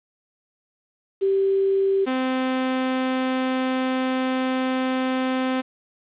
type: tone pair in turn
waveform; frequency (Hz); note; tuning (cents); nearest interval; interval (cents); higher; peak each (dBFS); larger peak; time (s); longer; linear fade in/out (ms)
sine / sawtooth; 389.3 / 258.9; G4 / C4; -12 / -18; perfect fifth; 706; first; -17; neither; 1.21-2.06 / 2.06-5.62; second; 20
effects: resampled to 8000 Hz + 8-bit